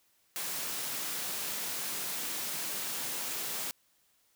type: high-pass noise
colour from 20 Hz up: white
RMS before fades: -36 dBFS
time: 0.36-3.71 s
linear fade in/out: 0 ms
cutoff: 120 Hz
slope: 96 dB/octave
effects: white hiss -70 dBFS RMS until 4.35 s